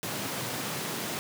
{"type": "high-pass noise", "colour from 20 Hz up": "pink", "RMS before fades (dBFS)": -34, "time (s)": [0.03, 1.19], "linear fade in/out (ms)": 0, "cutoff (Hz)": 110, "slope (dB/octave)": 48, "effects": []}